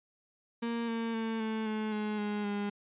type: tone with pitch steps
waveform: 35% pulse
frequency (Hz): 233.1 / 228.7 / 224.4 / 220.1 / 216 / 211.9 / 207.9 / 204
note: A#3 / A#3 / A3 / A3 / A3 / G#3 / G#3 / G#3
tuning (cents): 0 / -33 / +34 / +1 / -32 / +35 / +2 / -31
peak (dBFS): -30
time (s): 0.62-2.7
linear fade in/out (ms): 10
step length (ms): 260
effects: resampled to 8000 Hz